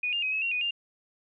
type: tone with pitch steps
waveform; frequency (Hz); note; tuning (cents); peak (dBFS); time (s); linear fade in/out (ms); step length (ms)
sine; 2469 / 2807 / 2529 / 2576 / 2747 / 2478 / 2799; D#7 / F7 / D#7 / E7 / F7 / D#7 / F7; -14 / +8 / +28 / -41 / -29 / -8 / +3; -26; 0.03-0.709; 5; 97
effects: none